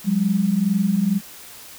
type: tone pair together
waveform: sine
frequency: 180.85 / 203 Hz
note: F#3 / G#3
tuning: -39 / -39 cents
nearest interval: major second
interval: 200 cents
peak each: -21 / -18 dBFS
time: 0.04-1.21 s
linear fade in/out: 50 ms
effects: white hiss -41 dBFS RMS until 1.78 s